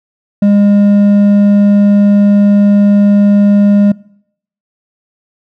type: tone with hard clipping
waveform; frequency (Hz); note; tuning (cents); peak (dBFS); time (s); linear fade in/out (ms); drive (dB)
sine; 203.3; G#3; -37; -6; 0.42-3.92; 5; 5
effects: noise-tail reverb RT60 0.7 s tail -23 dB re dry